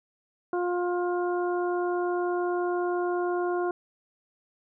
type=harmonic tone; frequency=354.2 Hz; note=F4; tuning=24 cents sharp; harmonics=1 / 2 / 3 / 4; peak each=-26 / -32 / -36 / -38 dBFS; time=0.53-3.71 s; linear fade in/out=2 ms; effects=none